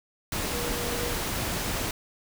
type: tone in noise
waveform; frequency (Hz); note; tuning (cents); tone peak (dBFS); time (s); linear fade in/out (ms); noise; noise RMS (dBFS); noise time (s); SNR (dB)
sine; 480; B4; -49; -34; 0.53-1.14; 2; pink; -30; 0.32-1.91; -7
effects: none